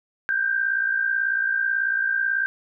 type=tone pair together; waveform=sine; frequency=1530 / 1588.2 Hz; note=G6 / G6; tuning=-42 / +22 cents; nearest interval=minor second; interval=64 cents; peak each=-27 / -21 dBFS; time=0.29-2.46 s; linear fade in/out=0 ms; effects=none